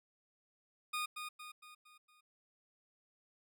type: tone with echo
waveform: 20% pulse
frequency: 1230 Hz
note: D#6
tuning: 20 cents flat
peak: -31 dBFS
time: 0.93-1.06 s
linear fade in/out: 10 ms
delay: 230 ms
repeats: 5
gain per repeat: -6 dB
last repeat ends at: 2.21 s
effects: none